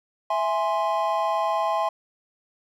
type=chord; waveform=triangle; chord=E augmented; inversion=none; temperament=equal; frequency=659.3 / 830.6 / 1046.5 Hz; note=E5 / G#5 / B#5; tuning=0 / 0 / 0 cents; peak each=-24 dBFS; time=0.3-1.89 s; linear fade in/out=5 ms; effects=none